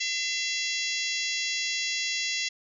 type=harmonic tone with a mistuned harmonic; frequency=678 Hz; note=E5; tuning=49 cents sharp; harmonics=3 / 4 / 5 / 6 / 7 / 8 / 9 / 10; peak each=-33 / -34 / -35 / -36 / -36 / -37 / -38 / -38 dBFS; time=0-2.49 s; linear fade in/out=10 ms; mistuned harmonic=5; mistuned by=-20 cents; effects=none